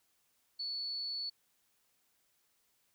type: tone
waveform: sine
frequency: 4435 Hz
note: C#8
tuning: in tune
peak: -36 dBFS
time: 0.59-1.3 s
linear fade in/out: 10 ms
effects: white hiss -75 dBFS RMS until 2.94 s